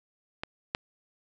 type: clicks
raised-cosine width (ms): 0.3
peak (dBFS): -17 / -11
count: 2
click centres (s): 0.435 / 0.749
effects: resampled to 16000 Hz + 7-bit